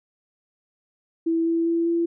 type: tone with pitch steps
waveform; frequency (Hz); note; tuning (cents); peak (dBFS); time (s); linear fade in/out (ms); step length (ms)
sine; 329.6 / 332.3 / 335 / 337.7; E4 / E4 / E4 / E4; 0 / +14 / +28 / +42; -19; 1.26-2.06; 10; 200
effects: none